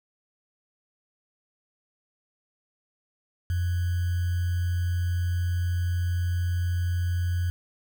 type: tone with sample-and-hold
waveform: sine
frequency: 88 Hz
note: F2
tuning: 14 cents sharp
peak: -23 dBFS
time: 3.5-7.5 s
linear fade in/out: 0 ms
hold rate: 1575 Hz
effects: none